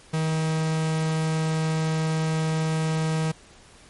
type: tone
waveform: 45% pulse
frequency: 158.7 Hz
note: D#3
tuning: 35 cents sharp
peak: -22 dBFS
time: 0.13-3.32 s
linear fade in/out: 10 ms
effects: pink hiss -51 dBFS RMS until 3.89 s + MP3 48 kbps